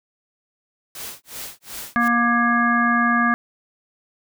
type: noise with tremolo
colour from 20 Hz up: white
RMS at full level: -32 dBFS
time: 0.95-2.08 s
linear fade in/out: 2 ms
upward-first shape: sine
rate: 2.7 Hz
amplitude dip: 100%
type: harmonic tone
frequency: 237.1 Hz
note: A#3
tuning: 30 cents sharp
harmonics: 1 / 3 / 5 / 7 / 9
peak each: -20 / -26 / -20 / -20 / -32 dBFS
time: 1.96-3.34 s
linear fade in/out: 0 ms
effects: none

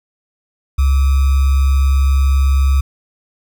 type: tone with sample-and-hold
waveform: sine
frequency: 68 Hz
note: C#2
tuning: 33 cents flat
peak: -9 dBFS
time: 0.78-2.81 s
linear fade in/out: 10 ms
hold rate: 1225 Hz
effects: none

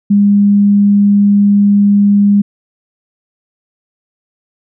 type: tone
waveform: sine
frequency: 202.8 Hz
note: G#3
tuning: 41 cents flat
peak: -5 dBFS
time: 0.1-2.42 s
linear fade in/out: 10 ms
effects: none

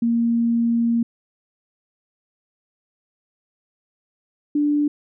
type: tone pair in turn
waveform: sine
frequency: 233.1 / 293.7 Hz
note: A#3 / D4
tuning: 0 / 0 cents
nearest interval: major third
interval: 400 cents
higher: second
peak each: -16 dBFS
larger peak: neither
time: 0.02-1.03 / 4.55-4.88 s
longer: first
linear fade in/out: 5 ms
effects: none

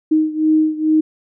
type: beating tone pair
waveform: sine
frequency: 311.1 / 313.4 Hz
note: D#4 / D#4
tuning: 0 / +13 cents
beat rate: 2.3 Hz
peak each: -14 / -17 dBFS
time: 0.11-1.01 s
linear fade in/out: 10 ms
effects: none

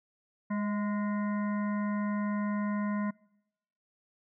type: harmonic tone with a mistuned harmonic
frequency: 206.1 Hz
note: G#3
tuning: 13 cents flat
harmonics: 1 / 3 / 5 / 7 / 9 / 10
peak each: -29 / -42 / -40 / -47 / -46 / -52 dBFS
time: 0.5-3.11 s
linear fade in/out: 10 ms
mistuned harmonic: 3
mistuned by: +38 cents
effects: noise-tail reverb RT60 0.9 s tail -25 dB re dry

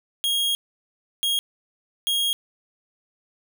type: tone bursts at uneven times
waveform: 45% pulse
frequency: 3269 Hz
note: G#7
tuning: 28 cents flat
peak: -20 dBFS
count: 3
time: 0.24-0.55 / 1.23-1.39 / 2.07-2.33 s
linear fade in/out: 0 ms
effects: none

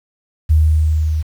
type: tone with level ramp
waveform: sine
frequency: 77.9 Hz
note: D#2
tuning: 3 cents sharp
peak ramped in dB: -7 to -15 dBFS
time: 0.49-1.23 s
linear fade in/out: 20 ms
effects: 7-bit

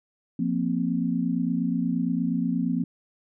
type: chord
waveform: sine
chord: F suspended fourth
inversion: none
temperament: equal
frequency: 174.61 / 233.1 / 261.6 Hz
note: F3 / Bb3 / C4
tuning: 0 / 0 / 0 cents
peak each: -27 dBFS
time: 0.39-2.84 s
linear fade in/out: 5 ms
effects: none

